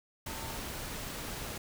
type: tone in noise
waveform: sine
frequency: 901 Hz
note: A5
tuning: 41 cents sharp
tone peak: -47 dBFS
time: 0.27-0.57 s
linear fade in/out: 5 ms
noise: pink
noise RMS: -40 dBFS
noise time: 0.26-1.58 s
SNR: -10 dB
effects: none